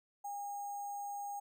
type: tone with sample-and-hold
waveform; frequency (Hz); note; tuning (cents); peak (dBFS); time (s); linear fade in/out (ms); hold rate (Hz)
sine; 810; G#5; -43; -39; 0.24-1.4; 10; 7350
effects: none